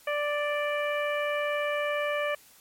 harmonic tone, 587.3 Hz, D5, in tune, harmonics 1 / 2 / 3 / 4 / 5, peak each -28 / -34 / -34 / -35 / -41 dBFS, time 0.07-2.35 s, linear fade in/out 5 ms, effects white hiss -56 dBFS RMS until 2.6 s + MP3 64 kbps

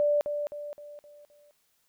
sine tone with echo, 587 Hz, D5, 1 cent flat, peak -21 dBFS, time 0-0.21 s, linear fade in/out 0 ms, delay 260 ms, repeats 5, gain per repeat -7 dB, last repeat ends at 1.51 s, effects white hiss -71 dBFS RMS until 1.88 s

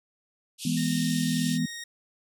pink band-pass noise, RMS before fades -37 dBFS, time 0.58-1.59 s, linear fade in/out 50 ms, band 2600 to 12000 Hz, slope 96 dB/octave
sine chord, E major, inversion none, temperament equal, 164.81 / 207.7 / 246.9 Hz, E3 / G#3 / B3, 0 / 0 / 0 cents, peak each -28 / -31 / -27 dBFS, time 0.65-1.66 s, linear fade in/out 5 ms
15% pulse tone with pitch glide, 1844 to 1866.5 Hz, A#6 to A#6, -19 to +2 cents, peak -30 dBFS, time 0.77-1.84 s, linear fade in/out 5 ms, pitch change +21 cents, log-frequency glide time 1.47-1.65 s
effects none

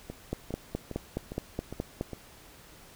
two click trains, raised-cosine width 2 ms, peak -24 / -17 dBFS, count 6 / 9, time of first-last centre 0.1-2.133 / 0.33-2.011 s, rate 2.46 / 4.76 Hz, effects pink hiss -53 dBFS RMS until 2.95 s

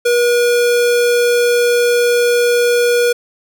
square tone, 481.1 Hz, B4, 45 cents flat, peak -11 dBFS, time 0.05-3.13 s, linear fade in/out 10 ms, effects none

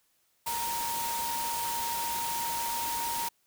sine tone in noise, 932.3 Hz, A#5, in tune, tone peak -32 dBFS, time 0.46-3.29 s, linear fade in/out 10 ms, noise white, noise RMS -35 dBFS, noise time 0.46-3.29 s, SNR 0 dB, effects white hiss -71 dBFS RMS until 3.46 s

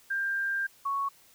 sine tone pair in turn, 1591 / 1109.8 Hz, G6 / C#6, +25 / +2 cents, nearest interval tritone, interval 623 cents, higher first, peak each -27 dBFS, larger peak neither, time 0.1-0.67 / 0.85-1.09 s, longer first, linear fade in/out 10 ms, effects white hiss -59 dBFS RMS until 1.34 s

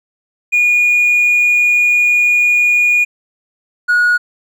triangle tone pair in turn, 2442 / 1452 Hz, D#7 / F#6, -33 / -33 cents, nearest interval major sixth, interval 900 cents, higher first, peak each -6 dBFS, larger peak neither, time 0.52-3.05 / 3.88-4.18 s, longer first, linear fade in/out 20 ms, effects tanh soft clip ceiling -4 dBFS

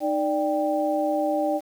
sine tone cluster, 307.5 / 587 / 787 Hz, D#4 / D5 / G5, -20 / -1 / +7 cents, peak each -26 / -24 / -27 dBFS, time 0-1.61 s, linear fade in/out 50 ms, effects 8-bit

